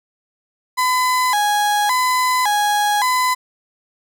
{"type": "tone with vibrato", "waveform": "35% pulse", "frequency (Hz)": 915, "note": "A#5", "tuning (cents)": -32, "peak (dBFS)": -13, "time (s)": [0.77, 3.35], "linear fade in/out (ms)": 20, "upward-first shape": "square", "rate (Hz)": 0.89, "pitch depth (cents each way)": 170, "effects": []}